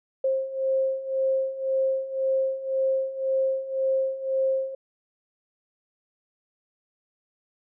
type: beating tone pair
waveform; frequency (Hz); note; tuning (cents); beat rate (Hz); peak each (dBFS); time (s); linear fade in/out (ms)
sine; 530 / 531.9; C5 / C5; +22 / +28; 1.9; -28 / -24; 0.24-4.75; 5
effects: none